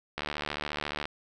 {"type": "click train", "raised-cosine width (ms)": 0.3, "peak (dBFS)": -16, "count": 66, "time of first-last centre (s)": [0.18, 1.055], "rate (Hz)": 74.3, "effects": []}